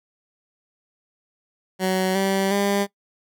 15% pulse tone with pitch steps, 187.3 / 193.79 / 200.5 Hz, F#3 / G3 / G3, +21 / -20 / +39 cents, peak -13 dBFS, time 1.79-2.87 s, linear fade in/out 50 ms, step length 360 ms, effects noise-tail reverb RT60 0.1 s tail -20 dB re dry

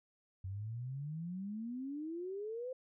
sine exponential sweep, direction up, 91.9 to 523.3 Hz, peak -39 dBFS, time 0.44-2.73 s, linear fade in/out 5 ms, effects none

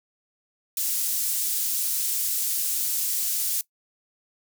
pink high-pass noise, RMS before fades -26 dBFS, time 0.77-3.61 s, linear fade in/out 2 ms, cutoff 8500 Hz, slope 12 dB/octave, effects noise-tail reverb RT60 0.1 s tail -20 dB re dry

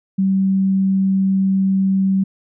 sine tone, 192.3 Hz, G3, 33 cents flat, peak -13 dBFS, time 0.18-2.24 s, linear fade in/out 10 ms, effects none

